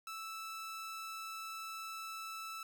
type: tone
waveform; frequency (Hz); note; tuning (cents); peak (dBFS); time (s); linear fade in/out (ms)
sawtooth; 1317; E6; -2; -39; 0.07-2.63; 2
effects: none